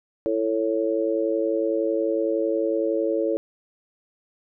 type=harmonic tone; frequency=110.9 Hz; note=A2; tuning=14 cents sharp; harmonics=3 / 4 / 5; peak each=-25 / -25 / -25 dBFS; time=0.26-3.37 s; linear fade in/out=0 ms; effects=none